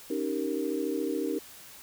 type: chord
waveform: sine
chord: Eb dominant seventh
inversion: third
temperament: equal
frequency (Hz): 277.2 / 311.1 / 392 / 466.2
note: Db4 / Eb4 / G4 / Bb4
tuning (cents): 0 / 0 / 0 / 0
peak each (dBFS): -34 / -32 / -34 / -34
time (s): 0.1-1.39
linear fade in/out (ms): 5
effects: white hiss -49 dBFS RMS until 1.82 s